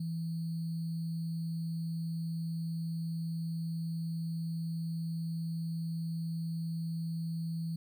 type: tone with sample-and-hold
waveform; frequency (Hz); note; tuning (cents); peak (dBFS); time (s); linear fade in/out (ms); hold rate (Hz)
sine; 164.81; E3; 0; -33; 0-7.76; 5; 4410
effects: none